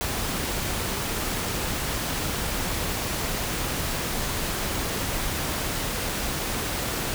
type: noise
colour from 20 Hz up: pink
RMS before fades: -28 dBFS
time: 0.01-7.14 s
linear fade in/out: 0 ms
effects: none